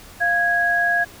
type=tone pair together; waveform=sine; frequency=695.8 / 1655 Hz; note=F5 / G#6; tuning=-7 / -6 cents; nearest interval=octave + minor third; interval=1501 cents; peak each=-22 / -17 dBFS; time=0.2-1.05 s; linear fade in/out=20 ms; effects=pink hiss -43 dBFS RMS until 1.2 s